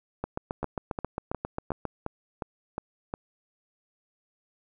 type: two click trains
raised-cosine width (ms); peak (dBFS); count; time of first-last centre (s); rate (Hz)
1; -16 / -17; 13 / 8; 0.24-1.853 / 0.63-3.139; 7.44 / 2.79
effects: none

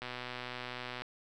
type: click train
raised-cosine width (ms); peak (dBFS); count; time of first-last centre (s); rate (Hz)
0.3; -24; 125; 0.02-1.02; 124
effects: none

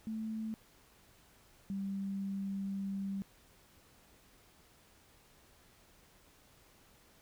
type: tone pair in turn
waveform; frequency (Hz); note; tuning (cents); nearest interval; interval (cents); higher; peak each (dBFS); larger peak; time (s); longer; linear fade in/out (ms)
sine; 220 / 196; A3 / G3; 0 / 0; major second; 200; first; -36 / -35; second; 0.07-0.54 / 1.7-3.22; second; 0
effects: pink hiss -64 dBFS RMS until 7.21 s

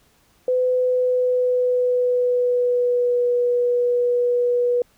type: tone with pitch glide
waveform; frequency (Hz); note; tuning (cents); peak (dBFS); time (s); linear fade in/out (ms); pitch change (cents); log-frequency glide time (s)
sine; 505 to 487; B4 to B4; +39 to -24; -16; 0.48-4.82; 2; -63; 0.64-3.28
effects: pink hiss -59 dBFS RMS until 4.97 s

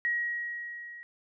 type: tone with level ramp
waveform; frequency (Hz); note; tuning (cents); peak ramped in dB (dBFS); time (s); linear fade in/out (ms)
sine; 1900; A#6; +33; -25 to -43; 0.05-1.03; 0
effects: none

